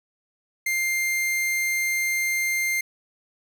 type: tone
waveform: 45% pulse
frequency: 2100 Hz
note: C7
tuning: 6 cents sharp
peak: -22 dBFS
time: 0.66-2.81 s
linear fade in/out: 5 ms
effects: none